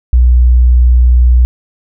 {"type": "tone", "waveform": "sine", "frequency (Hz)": 61.2, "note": "B1", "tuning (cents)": -15, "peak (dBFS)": -3, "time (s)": [0.13, 1.45], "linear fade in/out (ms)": 0, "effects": []}